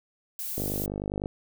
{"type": "noise", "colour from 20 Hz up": "violet", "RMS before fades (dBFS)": -34, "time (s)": [0.39, 0.86], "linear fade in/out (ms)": 2}
{"type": "click train", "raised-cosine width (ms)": 2, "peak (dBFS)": -18, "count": 35, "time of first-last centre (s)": [0.58, 1.259], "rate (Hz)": 50.1}
{"effects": []}